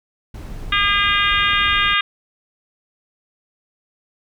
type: noise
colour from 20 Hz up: brown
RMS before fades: -31 dBFS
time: 0.34-1.94 s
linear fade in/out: 5 ms
type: harmonic tone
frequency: 405.4 Hz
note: G#4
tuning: 42 cents flat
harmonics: 3 / 4 / 5 / 6 / 7 / 8 / 9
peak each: -20 / -21 / -22 / -23 / -23 / -24 / -25 dBFS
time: 0.72-2.01 s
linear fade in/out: 5 ms
effects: none